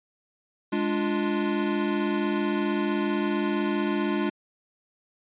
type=chord; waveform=square; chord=D diminished; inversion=second; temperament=equal; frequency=207.7 / 293.7 / 349.2 Hz; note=Ab3 / D4 / F4; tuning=0 / 0 / 0 cents; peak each=-29 dBFS; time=0.72-4.3 s; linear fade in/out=10 ms; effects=resampled to 8000 Hz